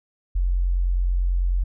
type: tone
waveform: sine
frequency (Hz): 44.6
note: F1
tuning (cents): +37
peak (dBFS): -18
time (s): 0.35-1.64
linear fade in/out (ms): 10
effects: none